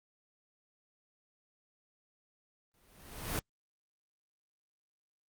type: noise with exponential growth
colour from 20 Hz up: pink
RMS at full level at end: -32 dBFS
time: 2.74-3.39 s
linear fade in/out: 0 ms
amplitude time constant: 140 ms
effects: Opus 32 kbps